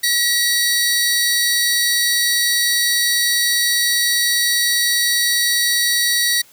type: tone pair together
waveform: 20% pulse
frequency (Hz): 1925 / 4530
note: B6 / C#8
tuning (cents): -45 / +37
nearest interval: octave + minor third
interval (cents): 1482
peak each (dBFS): -12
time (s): 0.03-6.42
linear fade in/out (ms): 10
effects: white hiss -49 dBFS RMS until 6.52 s